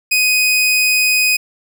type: tone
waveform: sawtooth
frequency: 2500 Hz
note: D#7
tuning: 8 cents sharp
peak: -8 dBFS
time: 0.11-1.37 s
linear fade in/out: 10 ms
effects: none